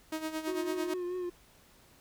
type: tone with tremolo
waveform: sawtooth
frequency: 315.1 Hz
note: D#4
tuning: 22 cents sharp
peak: -28 dBFS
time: 0.12-0.94 s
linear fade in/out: 5 ms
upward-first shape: sine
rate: 9 Hz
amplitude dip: 70%
type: tone with vibrato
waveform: triangle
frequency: 359.2 Hz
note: F4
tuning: 49 cents sharp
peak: -31 dBFS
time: 0.47-1.3 s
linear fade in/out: 10 ms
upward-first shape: triangle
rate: 4.7 Hz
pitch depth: 43 cents each way
effects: pink hiss -61 dBFS RMS until 2 s